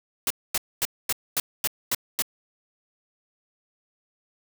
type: noise bursts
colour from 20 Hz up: white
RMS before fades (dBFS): -24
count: 8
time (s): 0.27-2.222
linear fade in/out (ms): 2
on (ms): 34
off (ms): 240
effects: none